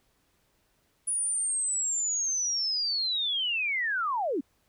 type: linear sweep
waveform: sine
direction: down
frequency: 9830 to 236.2 Hz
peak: -26 dBFS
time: 1.07-4.41 s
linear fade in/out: 10 ms
effects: pink hiss -70 dBFS RMS until 4.68 s